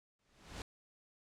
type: noise with exponential growth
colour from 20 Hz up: pink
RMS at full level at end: -42 dBFS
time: 0.19-0.62 s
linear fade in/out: 2 ms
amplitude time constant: 92 ms
effects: low-pass 7000 Hz 12 dB/octave